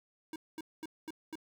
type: tone bursts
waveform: square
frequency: 317.2 Hz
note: D#4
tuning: 33 cents sharp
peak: -40 dBFS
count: 5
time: 0.33-1.355 s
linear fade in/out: 2 ms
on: 29 ms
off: 220 ms
effects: 13-bit